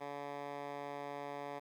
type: tone with band-pass filter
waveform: 10% pulse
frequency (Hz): 143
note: D3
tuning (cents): -46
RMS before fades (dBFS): -44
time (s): 0-1.6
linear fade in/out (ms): 20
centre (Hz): 900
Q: 0.81
effects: 11-bit